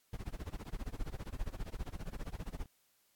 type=noise with tremolo; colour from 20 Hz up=brown; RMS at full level=-38 dBFS; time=0.13-2.66 s; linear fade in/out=2 ms; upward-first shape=sine; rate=15 Hz; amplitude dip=100%; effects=white hiss -73 dBFS RMS until 3.15 s + AAC 64 kbps